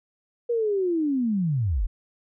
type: linear sweep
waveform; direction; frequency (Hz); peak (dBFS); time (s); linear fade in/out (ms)
sine; down; 483.2 to 33.06; -21; 0.49-1.87; 10
effects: none